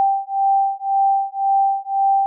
sine beating tone pair, 784 / 785.9 Hz, G5 / G5, 0 / +4 cents, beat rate 1.9 Hz, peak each -18 dBFS, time 0-2.26 s, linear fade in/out 0 ms, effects none

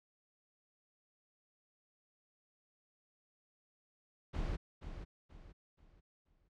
brown noise with echo, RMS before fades -37 dBFS, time 4.33-4.57 s, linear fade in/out 20 ms, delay 480 ms, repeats 4, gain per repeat -9 dB, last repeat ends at 6.49 s, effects low-pass 5000 Hz 12 dB/octave

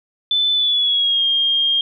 sine tone with pitch glide, 3513 to 3221 Hz, A7 to G7, -3 to +46 cents, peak -14 dBFS, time 0.31-1.81 s, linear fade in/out 2 ms, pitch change -151 cents, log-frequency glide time 0.53-1.25 s, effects none

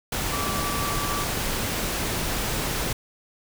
sine tone in noise, 1157 Hz, D6, 26 cents flat, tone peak -30 dBFS, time 0.32-1.24 s, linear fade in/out 5 ms, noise pink, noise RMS -27 dBFS, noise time 0.12-2.93 s, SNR -6 dB, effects none

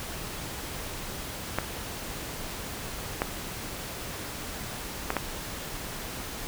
clicks, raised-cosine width 0.5 ms, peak -10 dBFS, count 4, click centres 1.586 / 3.219 / 5.104 / 5.167 s, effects pink hiss -37 dBFS RMS until 6.47 s

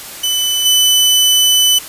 sawtooth tone with level steps, 3000 Hz, F#7, 23 cents sharp, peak -10 / -5 dBFS, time 0.23-1.79 s, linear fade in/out 10 ms, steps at 0.65 s, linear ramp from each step 10 ms, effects white hiss -30 dBFS RMS until 1.88 s + resampled to 32000 Hz

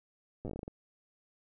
slowing click train, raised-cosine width 2 ms, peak -27 dBFS, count 11, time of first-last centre 0.45-0.679 s, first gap 8 ms, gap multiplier 1.22, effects none

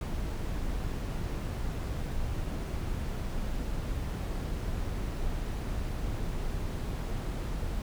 brown noise, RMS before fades -33 dBFS, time 0.01-7.82 s, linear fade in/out 2 ms, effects none

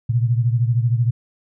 sine beating tone pair, 116.54 / 129.54 Hz, A#2 / C3, 0 / -17 cents, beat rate 13 Hz, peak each -16 / -21 dBFS, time 0.09-1.11 s, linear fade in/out 10 ms, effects none

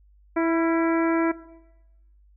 harmonic tone with a mistuned harmonic, 329.6 Hz, E4, in tune, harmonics 1 / 2 / 3 / 4 / 5 / 6 / 7, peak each -21 / -27 / -31 / -33 / -35 / -37 / -38 dBFS, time 0.36-1.32 s, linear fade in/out 10 ms, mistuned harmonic 4, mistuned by +38 cents, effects noise-tail reverb RT60 1.0 s tail -18 dB re dry + added 50 Hz sine -53 dBFS peak until 2.36 s

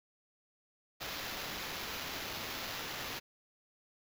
white noise with sample-and-hold, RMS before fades -41 dBFS, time 1-3.2 s, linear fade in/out 20 ms, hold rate 8820 Hz, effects none

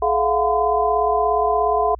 sine tone cluster, 425.7 / 683 / 720 / 1018 Hz, G#4 / F5 / F#5 / C6, +43 / -39 / -47 / -48 cents, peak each -21 dBFS, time 0.02-1.95 s, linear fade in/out 5 ms, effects added 60 Hz sine -36 dBFS peak until 1.99 s

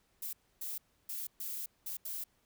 violet noise bursts at uneven times, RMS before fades -40 dBFS, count 6, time 0.22-0.33 / 0.61-0.78 / 1.09-1.27 / 1.4-1.66 / 1.86-1.97 / 2.05-2.24 s, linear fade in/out 5 ms, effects pink hiss -73 dBFS RMS until 2.45 s

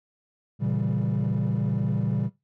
triangle chord, A# diminished seventh, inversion none, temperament equal, 116.54 / 138.59 / 164.81 / 196 Hz, A#2 / C#3 / E3 / G3, 0 / 0 / 0 / 0 cents, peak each -25 / -24 / -28 / -26 dBFS, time 0.59-2.3 s, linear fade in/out 50 ms, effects noise-tail reverb RT60 0.2 s tail -17 dB re dry + tanh soft clip ceiling -17 dBFS

